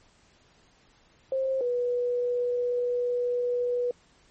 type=tone pair in turn; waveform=sine; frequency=530 / 488.5 Hz; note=C5 / B4; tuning=+22 / -19 cents; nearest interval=minor second; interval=141 cents; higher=first; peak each=-24 dBFS; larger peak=neither; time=1.32-1.61 / 1.61-3.91 s; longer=second; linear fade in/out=2 ms; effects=pink hiss -61 dBFS RMS until 4.3 s + MP3 32 kbps